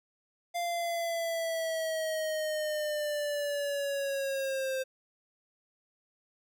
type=linear sweep; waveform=square; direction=down; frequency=696 to 523.3 Hz; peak=-31 dBFS; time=0.54-4.84 s; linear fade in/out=20 ms; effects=none